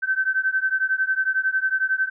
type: beating tone pair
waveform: sine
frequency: 1535 / 1546 Hz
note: G6 / G6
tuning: -37 / -24 cents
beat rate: 11 Hz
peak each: -22 / -23 dBFS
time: 0.02-2.1 s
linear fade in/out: 20 ms
effects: none